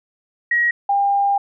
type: tone pair in turn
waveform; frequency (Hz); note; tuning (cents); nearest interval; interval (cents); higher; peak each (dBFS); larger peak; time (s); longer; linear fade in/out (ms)
sine; 1900 / 800.8; A#6 / G5; +33 / +37; octave + minor third; 1496; first; -14; neither; 0.51-0.71 / 0.89-1.38; second; 5
effects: none